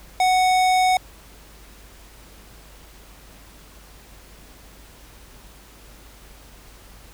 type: tone with hard clipping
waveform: sine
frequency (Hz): 741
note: F#5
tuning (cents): +2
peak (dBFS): -17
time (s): 0.2-0.97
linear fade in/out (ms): 2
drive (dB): 18
effects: added 50 Hz sine -47 dBFS peak until 7.13 s + pink hiss -48 dBFS RMS until 7.13 s